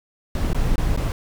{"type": "noise with dropouts", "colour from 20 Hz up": "brown", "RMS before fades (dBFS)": -20, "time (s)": [0.35, 1.12], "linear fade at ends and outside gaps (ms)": 1, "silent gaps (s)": [[0.532, 0.546], [0.758, 0.78], [0.964, 0.974]], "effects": []}